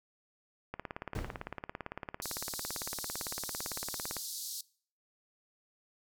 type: click train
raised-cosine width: 0.5 ms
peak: -23 dBFS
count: 62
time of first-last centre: 0.74-4.167 s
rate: 17.8 Hz
type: noise with exponential decay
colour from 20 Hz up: brown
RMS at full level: -32 dBFS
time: 1.15-1.58 s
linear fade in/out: 2 ms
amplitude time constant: 93 ms
type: band-pass noise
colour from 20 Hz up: pink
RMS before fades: -41 dBFS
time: 2.22-4.61 s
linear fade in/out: 2 ms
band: 4000 to 16000 Hz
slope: 48 dB/octave
effects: noise-tail reverb RT60 0.5 s tail -22 dB re dry